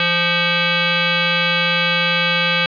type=tone with frequency modulation; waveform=sine; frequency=523.3 Hz; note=C5; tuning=in tune; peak=-14 dBFS; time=0-2.66 s; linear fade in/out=2 ms; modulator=693 Hz; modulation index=4.7; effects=resampled to 11025 Hz + 7-bit